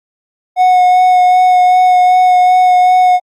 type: tone with vibrato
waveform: triangle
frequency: 731 Hz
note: F#5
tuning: 21 cents flat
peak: -3 dBFS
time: 0.56-3.2 s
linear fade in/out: 50 ms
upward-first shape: sine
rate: 2.6 Hz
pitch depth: 13 cents each way
effects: Opus 48 kbps